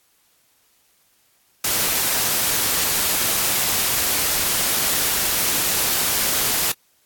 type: noise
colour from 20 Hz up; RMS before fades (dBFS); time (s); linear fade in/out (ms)
white; -20; 1.64-6.72; 5
effects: white hiss -61 dBFS RMS until 7.05 s + AAC 64 kbps